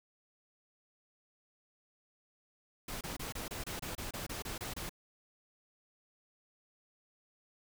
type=noise bursts; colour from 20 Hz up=pink; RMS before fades=-41 dBFS; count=13; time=2.88-4.894 s; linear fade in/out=5 ms; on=130 ms; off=27 ms; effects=none